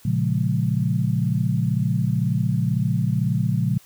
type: chord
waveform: sine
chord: Bb minor seventh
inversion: none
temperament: equal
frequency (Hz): 116.54 / 138.59 / 174.61 / 207.7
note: Bb2 / Db3 / F3 / Ab3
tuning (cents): 0 / 0 / 0 / 0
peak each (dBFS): -23 / -23 / -24 / -28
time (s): 0.05-3.78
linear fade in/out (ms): 5
effects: white hiss -52 dBFS RMS until 3.85 s